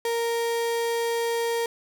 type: tone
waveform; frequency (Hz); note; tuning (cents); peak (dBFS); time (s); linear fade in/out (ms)
35% pulse; 465.1; A#4; -4; -22; 0.05-1.66; 2
effects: none